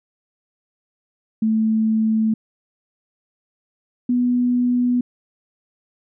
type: tone pair in turn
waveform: sine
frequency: 220 / 245.9 Hz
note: A3 / B3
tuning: 0 / -7 cents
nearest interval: major second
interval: 193 cents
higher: second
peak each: -15 dBFS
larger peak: neither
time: 1.42-2.34 / 4.09-5.01 s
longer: neither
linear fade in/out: 5 ms
effects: none